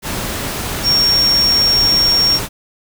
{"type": "tone in noise", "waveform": "sine", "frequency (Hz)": 5540, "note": "F8", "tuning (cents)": -15, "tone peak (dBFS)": -10, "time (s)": [0.83, 2.4], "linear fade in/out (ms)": 50, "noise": "pink", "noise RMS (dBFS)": -22, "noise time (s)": [0.02, 2.49], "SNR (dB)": 9, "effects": []}